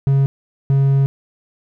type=tone bursts at uneven times; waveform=triangle; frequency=137.2 Hz; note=C#3; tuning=17 cents flat; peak=-9 dBFS; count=2; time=0.07-0.26 / 0.7-1.06 s; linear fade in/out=0 ms; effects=none